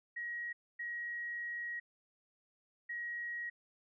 sine tone bursts at uneven times, 1898 Hz, A#6, 31 cents sharp, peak -38 dBFS, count 3, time 0.16-0.53 / 0.79-1.8 / 2.89-3.5 s, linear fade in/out 10 ms, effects none

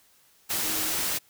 sine tone in noise, 313.2 Hz, D#4, 11 cents sharp, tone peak -39 dBFS, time 0.62-0.93 s, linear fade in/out 20 ms, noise white, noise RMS -28 dBFS, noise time 0.49-1.19 s, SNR -14 dB, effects white hiss -61 dBFS RMS until 1.29 s

